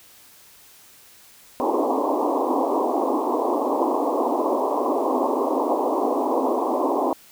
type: band-pass noise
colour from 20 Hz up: pink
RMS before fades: -22 dBFS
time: 1.6-7.13 s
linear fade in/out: 0 ms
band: 250 to 1100 Hz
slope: 96 dB/octave
effects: white hiss -50 dBFS RMS until 7.31 s